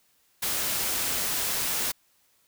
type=noise; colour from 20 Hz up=white; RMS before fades=-28 dBFS; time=0.42-1.92 s; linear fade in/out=10 ms; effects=white hiss -66 dBFS RMS until 2.47 s